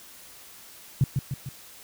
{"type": "tone with echo", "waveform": "sine", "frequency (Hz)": 133.3, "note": "C3", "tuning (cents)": 33, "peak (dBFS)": -16, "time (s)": [1.01, 1.04], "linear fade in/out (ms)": 2, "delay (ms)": 150, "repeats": 3, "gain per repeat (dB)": -5, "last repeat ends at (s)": 1.49, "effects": ["white hiss -48 dBFS RMS until 1.83 s"]}